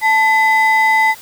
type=ring-modulated tone; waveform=triangle; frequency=1447 Hz; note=F#6; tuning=39 cents flat; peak=-4 dBFS; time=0.01-1.15 s; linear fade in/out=50 ms; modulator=568 Hz; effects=tanh soft clip ceiling -2 dBFS + white hiss -38 dBFS RMS until 1.21 s